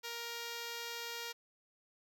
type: tone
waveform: 5% pulse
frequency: 468.7 Hz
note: A#4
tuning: 9 cents sharp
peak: -29 dBFS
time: 0.03-1.33 s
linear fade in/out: 20 ms
effects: none